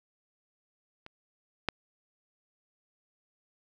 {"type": "clicks", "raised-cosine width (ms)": 0.3, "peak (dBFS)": [-29, -11], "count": 2, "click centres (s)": [1.064, 1.687], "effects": []}